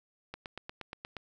click train, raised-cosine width 0.3 ms, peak -24 dBFS, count 8, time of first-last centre 0.34-1.167 s, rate 8.46 Hz, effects none

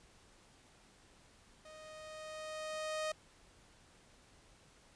sawtooth tone with level ramp, 622 Hz, D#5, 1 cent flat, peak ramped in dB -49 to -31 dBFS, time 1.65-3.12 s, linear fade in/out 5 ms, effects pink hiss -64 dBFS RMS until 4.95 s + resampled to 22050 Hz

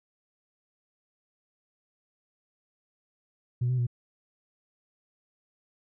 sine tone with pitch steps, 122.5 / 126.8 / 121.1 Hz, B2 / B2 / B2, -14 / +46 / -34 cents, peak -22 dBFS, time 3.61-3.868 s, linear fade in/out 10 ms, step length 86 ms, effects tanh soft clip ceiling -21 dBFS

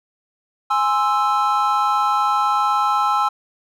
triangle chord, Ab augmented, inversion none, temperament equal, 830.6 / 1046.5 / 1318.5 Hz, Ab5 / C6 / E6, 0 / 0 / 0 cents, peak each -18 / -20 / -17 dBFS, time 0.7-3.29 s, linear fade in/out 10 ms, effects none

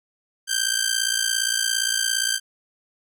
10% pulse ring-modulated tone, 1568 Hz, G6, in tune, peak -9 dBFS, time 0.47-2.4 s, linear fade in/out 50 ms, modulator 28.7 Hz, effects none

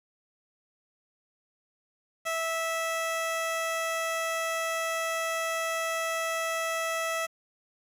15% pulse tone, 655 Hz, E5, 11 cents flat, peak -22 dBFS, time 2.25-7.27 s, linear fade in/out 20 ms, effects resampled to 32000 Hz + 9-bit

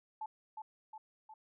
sine tone with echo, 870 Hz, A5, 20 cents flat, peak -38 dBFS, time 0.21-0.26 s, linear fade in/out 5 ms, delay 360 ms, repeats 3, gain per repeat -4 dB, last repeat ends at 1.34 s, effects none

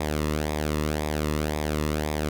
sawtooth tone with flanger, 75.9 Hz, D#2, 42 cents flat, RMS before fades -27 dBFS, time 0-2.29 s, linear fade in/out 5 ms, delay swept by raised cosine 0.68 to 1.32 ms, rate 1.9 Hz, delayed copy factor -0.65, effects none

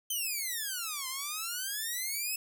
5% pulse exponential two-way sweep, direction down then up, 3136 to 1023 to 2626 Hz, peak -23 dBFS, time 0.1-2.36 s, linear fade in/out 5 ms, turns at 1.08 s, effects none

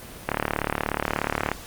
click train, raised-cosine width 0.5 ms, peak -7 dBFS, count 46, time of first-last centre 0.29-1.516 s, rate 36.7 Hz, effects pink hiss -41 dBFS RMS until 1.66 s + Opus 32 kbps

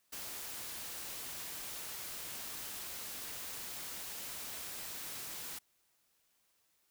white noise, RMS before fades -44 dBFS, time 0.12-5.59 s, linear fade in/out 10 ms, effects white hiss -75 dBFS RMS until 6.9 s

